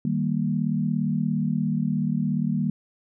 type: chord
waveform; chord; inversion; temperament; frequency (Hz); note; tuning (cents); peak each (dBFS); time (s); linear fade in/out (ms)
sine; Eb major; none; equal; 155.56 / 196 / 233.1; Eb3 / G3 / Bb3; 0 / 0 / 0; -26; 0.05-2.7; 2
effects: none